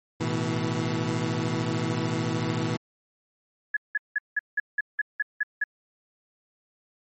20% pulse chord, A suspended second, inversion none, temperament equal with one note detuned, 110 / 123.47 / 161.7 Hz, A2 / B2 / E3, 0 / 0 / -33 cents, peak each -26 / -25 / -24 dBFS, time 0.2-2.77 s, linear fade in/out 10 ms
sine tone bursts, 1694 Hz, G#6, 34 cents sharp, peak -21 dBFS, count 10, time 3.74-5.64 s, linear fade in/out 5 ms, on 28 ms, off 180 ms
effects MP3 32 kbps

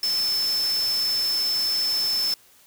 sine tone in noise, 5274 Hz, E8, in tune, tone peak -21 dBFS, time 0.03-2.34 s, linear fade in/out 2 ms, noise white, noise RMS -34 dBFS, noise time 0.03-2.34 s, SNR +10 dB, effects white hiss -55 dBFS RMS until 2.66 s

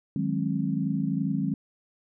sine chord, Ab dominant seventh, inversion second, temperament equal with one note detuned, 155.56 / 185 / 207.7 / 268.1 Hz, Eb3 / Gb3 / Ab3 / C4, 0 / 0 / 0 / +42 cents, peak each -30 dBFS, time 0.16-1.54 s, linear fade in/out 2 ms, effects none

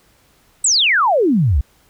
sine exponential sweep, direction down, 8420 to 58.27 Hz, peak -11 dBFS, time 0.64-1.61 s, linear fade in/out 5 ms, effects pink hiss -55 dBFS RMS until 1.89 s

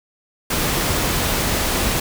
pink noise, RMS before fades -20 dBFS, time 0.5-2 s, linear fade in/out 5 ms, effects none

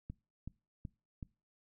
click train, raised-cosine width 5 ms, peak -30 dBFS, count 4, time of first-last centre 0.1-1.228 s, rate 2.66 Hz, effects noise-tail reverb RT60 0.3 s tail -23 dB re dry

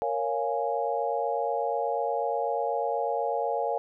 sine chord, Bb minor seventh, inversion none, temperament equal, 466.2 / 554.4 / 698.5 / 830.6 Hz, Bb4 / Db5 / F5 / Ab5, 0 / 0 / 0 / 0 cents, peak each -31 dBFS, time 0.02-3.78 s, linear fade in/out 0 ms, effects none

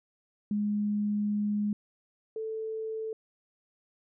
sine tone pair in turn, 207.7 / 441 Hz, G#3 / A4, 0 / +4 cents, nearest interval octave + minor second, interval 1304 cents, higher second, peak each -26 / -32 dBFS, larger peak first, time 0.51-1.73 / 2.36-3.13 s, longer first, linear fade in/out 2 ms, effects none

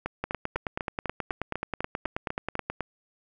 two click trains, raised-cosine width 0.5 ms, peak -15 / -14 dBFS, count 11 / 25, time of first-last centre 0.06-2.554 / 0.24-2.807 s, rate 4.01 / 9.35 Hz, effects none

